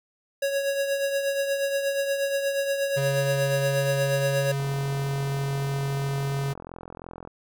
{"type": "tone with tremolo", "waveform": "square", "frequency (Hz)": 554.4, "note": "C#5", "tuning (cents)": 0, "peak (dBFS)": -22, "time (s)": [0.42, 4.52], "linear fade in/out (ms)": 5, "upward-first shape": "triangle", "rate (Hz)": 8.4, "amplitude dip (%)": 55}
{"type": "tone", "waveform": "square", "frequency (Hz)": 138.59, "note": "C#3", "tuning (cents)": 0, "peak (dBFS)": -26, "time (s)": [2.96, 6.54], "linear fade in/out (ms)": 20}
{"type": "click train", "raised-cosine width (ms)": 1, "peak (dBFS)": -25, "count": 116, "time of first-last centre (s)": [4.6, 7.274], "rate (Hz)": 43}
{"effects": []}